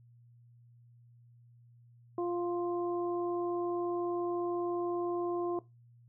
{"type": "harmonic tone", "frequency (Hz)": 349.2, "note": "F4", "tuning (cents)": 0, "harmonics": [1, 2, 3], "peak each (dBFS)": [-31, -40, -42], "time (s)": [2.18, 5.59], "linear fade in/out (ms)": 2, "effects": ["noise-tail reverb RT60 0.2 s tail -18 dB re dry", "added 119 Hz sine -57 dBFS peak until 6.08 s"]}